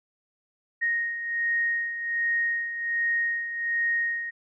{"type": "beating tone pair", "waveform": "sine", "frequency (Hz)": [1864.7, 1866], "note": ["A#6", "A#6"], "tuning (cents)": [0, 1], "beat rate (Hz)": 1.3, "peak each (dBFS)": [-32, -25], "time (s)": [0.81, 4.31], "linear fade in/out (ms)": 20, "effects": []}